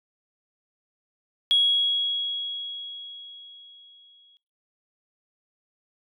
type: tone with exponential decay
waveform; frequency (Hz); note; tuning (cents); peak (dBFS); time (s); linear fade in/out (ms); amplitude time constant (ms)
sine; 3322; G#7; 0; -15; 1.51-4.37; 0; 620
effects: noise-tail reverb RT60 0.5 s tail -26 dB re dry + tanh soft clip ceiling -11 dBFS